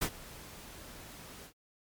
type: noise with ADSR envelope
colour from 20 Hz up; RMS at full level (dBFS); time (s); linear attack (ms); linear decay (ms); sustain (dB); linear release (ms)
pink; -30; 0.01-1.53; 14; 71; -19; 86
effects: MP3 96 kbps